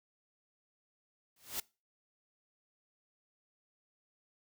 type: noise with exponential growth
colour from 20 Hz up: white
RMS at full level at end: -33 dBFS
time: 1.36-1.6 s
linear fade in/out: 5 ms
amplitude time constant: 51 ms
effects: noise-tail reverb RT60 0.3 s tail -23 dB re dry